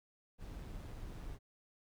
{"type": "noise with amplitude modulation", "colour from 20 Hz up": "brown", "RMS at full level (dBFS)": -45, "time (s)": [0.38, 1.39], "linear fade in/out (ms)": 50, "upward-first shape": "sine", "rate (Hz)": 137, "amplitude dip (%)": 30, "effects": []}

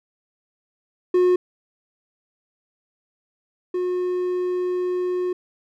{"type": "tone pair in turn", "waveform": "triangle", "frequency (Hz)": [361.6, 361.6], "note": ["F#4", "F#4"], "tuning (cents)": [-40, -40], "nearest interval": "unison", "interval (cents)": 0, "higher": "neither", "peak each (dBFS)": [-12, -19], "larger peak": "first", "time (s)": [[1.14, 1.36], [3.74, 5.33]], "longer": "second", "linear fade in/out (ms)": 5, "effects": []}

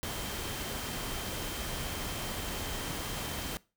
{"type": "tone in noise", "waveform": "sine", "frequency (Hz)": 3139, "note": "G7", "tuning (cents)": 2, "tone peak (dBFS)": -47, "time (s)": [0.03, 3.57], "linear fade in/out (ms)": 0, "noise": "pink", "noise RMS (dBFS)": -37, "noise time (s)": [0.03, 3.57], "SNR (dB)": -13, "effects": ["noise-tail reverb RT60 0.3 s tail -21 dB re dry"]}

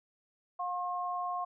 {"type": "tone pair together", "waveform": "sine", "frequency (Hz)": [715, 1074], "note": ["F5", "C6"], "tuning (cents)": [41, 45], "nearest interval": "perfect fifth", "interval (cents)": 704, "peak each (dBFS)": [-35, -35], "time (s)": [0.59, 1.45], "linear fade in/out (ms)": 10, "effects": []}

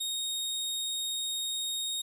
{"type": "tone", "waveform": "sawtooth", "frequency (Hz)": 3729, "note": "A#7", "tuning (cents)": 0, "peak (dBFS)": -28, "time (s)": [0, 2.02], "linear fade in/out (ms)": 10, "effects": ["resampled to 32000 Hz", "10-bit"]}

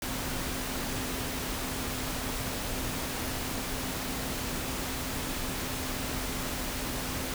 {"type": "tone in noise", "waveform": "sine", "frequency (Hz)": 258.1, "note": "C4", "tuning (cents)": -23, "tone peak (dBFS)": -41, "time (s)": [0.02, 7.34], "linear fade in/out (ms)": 2, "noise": "pink", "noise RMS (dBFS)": -34, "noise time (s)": [0.02, 7.34], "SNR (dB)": -10, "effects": []}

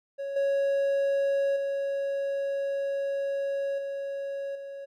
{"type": "tone with level steps", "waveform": "triangle", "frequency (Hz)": 554.4, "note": "C#5", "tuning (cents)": 0, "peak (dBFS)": [-29, -21, -25, -29, -35], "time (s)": [0.18, 4.86], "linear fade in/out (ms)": 20, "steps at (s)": [0.36, 1.56, 3.78, 4.55], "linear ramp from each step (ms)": 5, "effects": []}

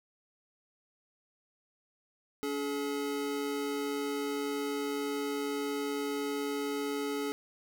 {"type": "tone pair together", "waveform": "square", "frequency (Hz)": [284.4, 426.1], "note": ["C#4", "G#4"], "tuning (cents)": [45, 44], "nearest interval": "perfect fifth", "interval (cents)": 699, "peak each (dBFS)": [-36, -35], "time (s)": [2.43, 7.32], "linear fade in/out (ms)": 0, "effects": []}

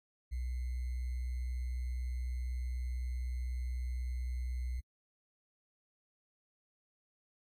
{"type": "tone with sample-and-hold", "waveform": "sine", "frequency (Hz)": 62, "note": "B1", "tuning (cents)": 7, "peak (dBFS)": -34, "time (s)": [0.31, 4.81], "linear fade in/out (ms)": 20, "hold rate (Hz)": 2100, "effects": ["AAC 48 kbps"]}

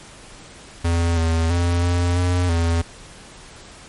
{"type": "tone with pitch steps", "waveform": "square", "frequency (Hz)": [84.6, 82.1, 86.6, 87.6, 89.2, 83.9], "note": ["E2", "E2", "F2", "F2", "F2", "E2"], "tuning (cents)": [45, -6, -14, 6, 37, 31], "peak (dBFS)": -17, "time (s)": [0.84, 2.82], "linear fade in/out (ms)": 10, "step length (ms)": 330, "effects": ["pink hiss -42 dBFS RMS until 3.88 s", "MP3 48 kbps"]}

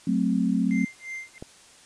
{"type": "chord", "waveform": "sine", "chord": "F# diminished", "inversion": "none", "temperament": "equal", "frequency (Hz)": [185, 220, 261.6], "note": ["F#3", "A3", "C4"], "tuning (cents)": [0, 0, 0], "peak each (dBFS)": -25, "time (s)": [0.07, 0.85], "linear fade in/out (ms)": 5}
{"type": "tone with tremolo", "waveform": "triangle", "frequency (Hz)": 2091, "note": "C7", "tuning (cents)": -2, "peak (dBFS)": -30, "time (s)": [0.71, 1.38], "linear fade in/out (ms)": 0, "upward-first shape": "sine", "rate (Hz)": 2.9, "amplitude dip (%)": 100}
{"type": "click", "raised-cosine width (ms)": 2, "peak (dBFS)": -23, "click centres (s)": 1.425}
{"effects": ["white hiss -52 dBFS RMS until 1.85 s", "resampled to 22050 Hz"]}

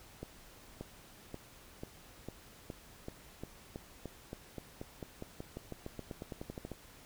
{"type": "accelerating click train", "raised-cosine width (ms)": 2, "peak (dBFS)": -28, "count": 28, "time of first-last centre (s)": [0.23, 6.717], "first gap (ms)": 580, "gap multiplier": 0.92, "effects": ["pink hiss -57 dBFS RMS until 7.05 s"]}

